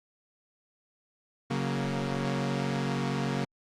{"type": "chord", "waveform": "sawtooth", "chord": "F# major", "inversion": "second", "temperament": "equal", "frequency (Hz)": [138.59, 185, 233.1], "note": ["C#3", "F#3", "A#3"], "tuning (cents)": [0, 0, 0], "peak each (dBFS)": [-27, -30, -29], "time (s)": [1.5, 3.45], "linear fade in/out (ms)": 10, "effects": ["low-pass 6000 Hz 12 dB/octave", "Opus 48 kbps"]}